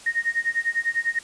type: tone with tremolo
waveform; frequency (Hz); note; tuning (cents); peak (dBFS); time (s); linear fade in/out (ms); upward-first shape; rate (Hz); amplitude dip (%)
sine; 1859; A#6; -5; -18; 0.06-1.19; 5; sine; 10; 95
effects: white hiss -45 dBFS RMS until 1.23 s + resampled to 22050 Hz